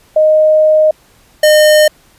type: tone pair in turn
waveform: sine / square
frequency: 620 / 609.7 Hz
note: D#5 / D#5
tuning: -6 / -35 cents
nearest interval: unison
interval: 29 cents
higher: first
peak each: -5 dBFS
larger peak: neither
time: 0.16-0.91 / 1.43-1.88 s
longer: first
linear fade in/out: 5 ms
effects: pink hiss -48 dBFS RMS until 2.18 s + resampled to 32000 Hz